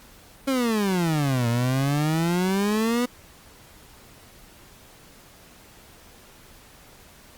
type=exponential two-way sweep; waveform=30% pulse; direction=down then up; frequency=276.2 to 115.9 to 248.9 Hz; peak=-18 dBFS; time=0.47-3.06 s; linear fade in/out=10 ms; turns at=1.48 s; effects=pink hiss -50 dBFS RMS until 7.37 s + Opus 48 kbps